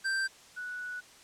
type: tone pair in turn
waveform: square / sine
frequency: 1568 / 1476 Hz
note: G6 / F#6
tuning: 0 / -5 cents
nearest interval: minor second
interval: 105 cents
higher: first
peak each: -29 / -36 dBFS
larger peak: first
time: 0.04-0.28 / 0.56-1.01 s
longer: second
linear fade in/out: 20 ms
effects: white hiss -55 dBFS RMS until 1.23 s + low-pass 8000 Hz 12 dB/octave